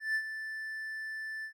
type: tone with ADSR envelope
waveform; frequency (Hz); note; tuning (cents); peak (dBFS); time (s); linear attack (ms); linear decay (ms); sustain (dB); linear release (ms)
triangle; 1760; A6; 0; -25; 0-1.53; 150; 69; -10; 89
effects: none